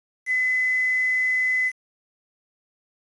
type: tone with quantisation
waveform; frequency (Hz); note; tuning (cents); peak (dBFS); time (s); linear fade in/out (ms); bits
sine; 2019; B6; +38; -19; 0.26-1.72; 50; 7
effects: resampled to 24000 Hz